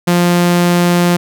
sawtooth tone, 175 Hz, F3, 4 cents sharp, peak -5 dBFS, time 0.07-1.17 s, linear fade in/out 10 ms, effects none

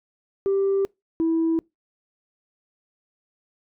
sine tone pair in turn, 392 / 327 Hz, G4 / E4, 0 / -14 cents, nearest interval minor third, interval 314 cents, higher first, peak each -17 dBFS, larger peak neither, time 0.46-0.85 / 1.2-1.59 s, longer neither, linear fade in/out 0 ms, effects noise-tail reverb RT60 0.2 s tail -26 dB re dry + tanh soft clip ceiling -16 dBFS

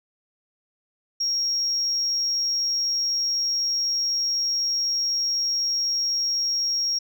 sine tone, 5588 Hz, F8, in tune, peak -20 dBFS, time 1.2-6.99 s, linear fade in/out 10 ms, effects tanh soft clip ceiling -18 dBFS

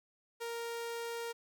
sawtooth tone, 466.2 Hz, A#4, in tune, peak -34 dBFS, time 0.4-1.33 s, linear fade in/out 20 ms, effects none

